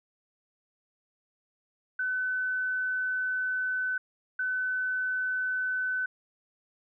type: tone pair in turn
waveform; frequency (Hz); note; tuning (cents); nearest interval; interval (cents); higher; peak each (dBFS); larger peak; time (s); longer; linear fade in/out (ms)
sine; 1510 / 1510; F#6 / F#6; +35 / +35; unison; 0; neither; -27; neither; 1.99-3.98 / 4.39-6.06; first; 5
effects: none